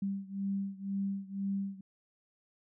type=beating tone pair; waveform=sine; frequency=196 / 198 Hz; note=G3 / G3; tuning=0 / +18 cents; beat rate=2 Hz; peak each=-35 / -37 dBFS; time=0.02-1.81 s; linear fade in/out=5 ms; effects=none